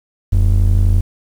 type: ring-modulated tone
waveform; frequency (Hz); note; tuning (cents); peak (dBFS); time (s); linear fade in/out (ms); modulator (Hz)
triangle; 65.41; C2; 0; -4; 0.32-1.01; 10; 26
effects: 7-bit